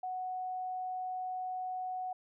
sine tone, 740 Hz, F#5, in tune, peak -35 dBFS, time 0.03-2.13 s, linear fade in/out 5 ms, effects none

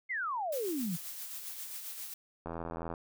sine exponential sweep, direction down, 2179 to 156.8 Hz, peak -32 dBFS, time 0.09-0.97 s, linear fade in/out 20 ms
blue noise with tremolo, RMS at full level -41 dBFS, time 0.52-2.14 s, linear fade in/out 5 ms, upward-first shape sine, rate 7.5 Hz, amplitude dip 40%
click train, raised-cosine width 1 ms, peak -25 dBFS, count 41, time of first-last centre 2.46-2.938 s, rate 83.6 Hz
effects none

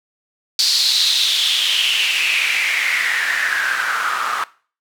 white noise with band-pass filter sweep, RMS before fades -18 dBFS, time 0.59-4.44 s, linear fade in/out 2 ms, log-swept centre 4600 to 1200 Hz, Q 5.6, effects noise-tail reverb RT60 0.4 s tail -20 dB re dry

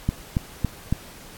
click train, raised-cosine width 5 ms, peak -8 dBFS, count 4, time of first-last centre 0.09-0.926 s, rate 3.59 Hz, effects pink hiss -44 dBFS RMS until 1.37 s + AAC 64 kbps

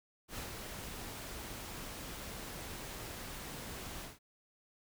pink noise with ADSR envelope, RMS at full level -42 dBFS, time 0.28-4.19 s, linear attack 87 ms, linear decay 110 ms, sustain -3 dB, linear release 170 ms, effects none

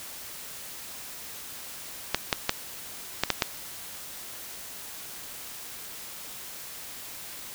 clicks, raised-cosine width 0.2 ms, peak -4 dBFS, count 6, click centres 2.146 / 2.328 / 2.494 / 3.236 / 3.303 / 3.422 s, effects white hiss -41 dBFS RMS until 7.54 s

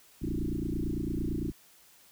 sine tone with frequency modulation, 174.61 Hz, F3, in tune, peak -29 dBFS, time 0.21-1.52 s, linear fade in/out 20 ms, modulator 28.9 Hz, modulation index 5.9, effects white hiss -59 dBFS RMS until 2.11 s

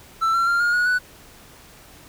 triangle tone with pitch steps, 1331 / 1360.5 / 1390.7 / 1421.6 / 1453.1 / 1485.4 Hz, E6 / F6 / F6 / F6 / F#6 / F#6, +16 / -46 / -8 / +30 / -32 / +6 cents, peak -15 dBFS, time 0.21-0.99 s, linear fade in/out 20 ms, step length 130 ms, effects pink hiss -47 dBFS RMS until 2.08 s

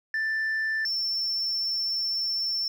sine tone pair in turn, 1769 / 5392 Hz, A6 / E8, +9 / +38 cents, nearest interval octave + perfect fifth, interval 1929 cents, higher second, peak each -22 / -23 dBFS, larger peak first, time 0.14-0.85 / 0.85-2.68 s, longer second, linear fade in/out 2 ms, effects tanh soft clip ceiling -24 dBFS + 10-bit

